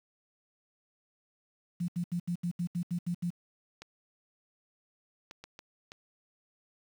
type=tone bursts; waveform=sine; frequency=174.2 Hz; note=F3; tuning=4 cents flat; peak=-29 dBFS; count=10; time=1.8-3.305 s; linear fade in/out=10 ms; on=83 ms; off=75 ms
type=clicks; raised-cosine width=0.2 ms; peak=-28 dBFS; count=5; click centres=3.82 / 5.311 / 5.44 / 5.591 / 5.919 s
effects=9-bit